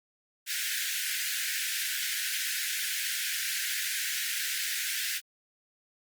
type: high-pass noise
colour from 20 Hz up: pink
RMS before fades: -32 dBFS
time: 0.46-5.21 s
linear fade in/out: 50 ms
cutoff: 1500 Hz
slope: 96 dB/octave
effects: Opus 32 kbps